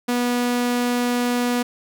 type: tone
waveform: sawtooth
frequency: 243.8 Hz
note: B3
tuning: 22 cents flat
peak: -15 dBFS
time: 0.08-1.63 s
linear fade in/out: 10 ms
effects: none